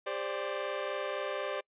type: chord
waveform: sawtooth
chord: G suspended fourth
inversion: none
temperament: equal with one note detuned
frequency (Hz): 399.1 / 523.3 / 587.3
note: G4 / C5 / D5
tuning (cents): +31 / 0 / 0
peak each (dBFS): -36 / -34 / -32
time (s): 0.06-1.61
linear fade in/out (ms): 10
effects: noise-tail reverb RT60 0.1 s tail -26 dB re dry + resampled to 8000 Hz